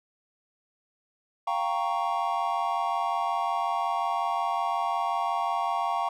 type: chord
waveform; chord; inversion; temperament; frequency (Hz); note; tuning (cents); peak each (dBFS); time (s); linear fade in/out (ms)
triangle; G half-diminished seventh; third; equal; 698.5 / 784 / 932.3 / 1108.7; F5 / G5 / Bb5 / Db6; 0 / 0 / 0 / 0; -29; 1.47-6.09; 5
effects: none